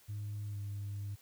sine tone with pitch glide, 103.83 to 101.17 Hz, G#2 to G#2, 0 to -45 cents, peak -36 dBFS, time 0.08-1.16 s, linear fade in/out 20 ms, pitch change -45 cents, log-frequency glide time 0.46-0.59 s, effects tanh soft clip ceiling -35 dBFS + white hiss -63 dBFS RMS until 1.21 s

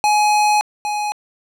square tone pair in turn, 840 / 836.5 Hz, G#5 / G#5, +19 / +12 cents, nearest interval unison, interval 7 cents, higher first, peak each -13 / -20 dBFS, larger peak first, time 0.04-0.61 / 0.85-1.12 s, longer first, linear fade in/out 0 ms, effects low-pass 10000 Hz 12 dB/octave + 9-bit

